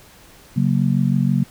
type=chord; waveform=sine; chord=F# major; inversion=second; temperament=just; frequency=138.75 / 185 / 231.2 Hz; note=C#3 / F#3 / A#3; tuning=+2 / 0 / -14 cents; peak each=-18 / -19 / -21 dBFS; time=0.56-1.44 s; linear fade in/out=10 ms; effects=pink hiss -47 dBFS RMS until 1.5 s